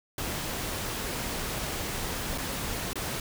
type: noise with dropouts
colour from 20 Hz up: pink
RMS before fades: -33 dBFS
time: 0.18-3.2 s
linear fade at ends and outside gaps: 2 ms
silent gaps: 2.378-2.382 / 2.932-2.956 s
effects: none